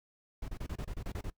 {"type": "noise bursts", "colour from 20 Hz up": "brown", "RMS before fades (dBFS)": -38, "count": 10, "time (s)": [0.42, 1.302], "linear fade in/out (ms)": 5, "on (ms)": 63, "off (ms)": 28, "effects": ["noise-tail reverb RT60 0.1 s tail -20 dB re dry"]}